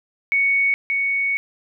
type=tone pair in turn; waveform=sine; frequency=2225 / 2225 Hz; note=C#7 / C#7; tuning=+6 / +6 cents; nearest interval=unison; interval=0 cents; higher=neither; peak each=-15 / -18 dBFS; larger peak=first; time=0.32-0.74 / 0.9-1.37 s; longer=second; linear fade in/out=0 ms; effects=none